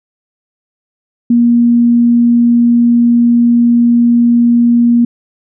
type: tone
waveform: sine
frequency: 237.3 Hz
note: A#3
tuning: 31 cents sharp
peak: -5 dBFS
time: 1.3-5.05 s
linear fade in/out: 5 ms
effects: none